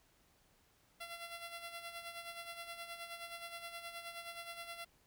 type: tone with tremolo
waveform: 10% pulse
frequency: 682 Hz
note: F5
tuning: 41 cents flat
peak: -35 dBFS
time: 1-4.85 s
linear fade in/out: 10 ms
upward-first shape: sine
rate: 9.5 Hz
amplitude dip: 60%
effects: pink hiss -71 dBFS RMS until 5.06 s